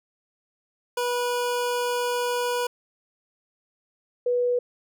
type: tone pair in turn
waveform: 25% pulse / sine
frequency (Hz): 487.8 / 489.6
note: B4 / B4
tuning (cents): -21 / -15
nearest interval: unison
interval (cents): 6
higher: second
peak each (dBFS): -20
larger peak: neither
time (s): 0.97-2.67 / 4.26-4.59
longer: first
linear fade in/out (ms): 5
effects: none